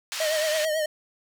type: band-pass noise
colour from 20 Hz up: white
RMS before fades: -32 dBFS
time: 0.12-0.65 s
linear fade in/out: 0 ms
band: 1200 to 5500 Hz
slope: 12 dB/octave
type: tone with vibrato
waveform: square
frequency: 622.3 Hz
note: D#5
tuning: in tune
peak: -24 dBFS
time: 0.2-0.86 s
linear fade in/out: 5 ms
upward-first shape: triangle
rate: 9.1 Hz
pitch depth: 66 cents each way
effects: none